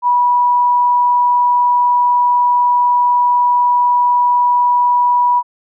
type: tone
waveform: sine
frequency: 976 Hz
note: B5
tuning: 21 cents flat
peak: -9 dBFS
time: 0.02-5.43 s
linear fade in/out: 50 ms
effects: none